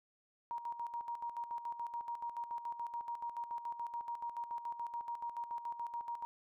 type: tone with tremolo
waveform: sine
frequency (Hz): 943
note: A#5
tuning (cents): +20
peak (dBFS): -37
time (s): 0.51-6.25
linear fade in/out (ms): 0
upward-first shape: square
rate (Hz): 7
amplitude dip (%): 65
effects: none